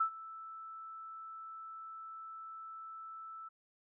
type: tone with ADSR envelope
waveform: sine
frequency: 1318.5 Hz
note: E6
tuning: in tune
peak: -26 dBFS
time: 0-3.49 s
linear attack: 8 ms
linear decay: 88 ms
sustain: -19 dB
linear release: 13 ms
effects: none